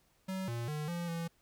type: tone with pitch steps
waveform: square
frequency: 189.3 / 117.8 / 151 / 172.2 / 167.6 Hz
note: F#3 / A#2 / D3 / F3 / E3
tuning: +40 / +19 / +48 / -24 / +29 cents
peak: -36 dBFS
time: 0.28-1.28 s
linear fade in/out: 10 ms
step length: 200 ms
effects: pink hiss -71 dBFS RMS until 1.41 s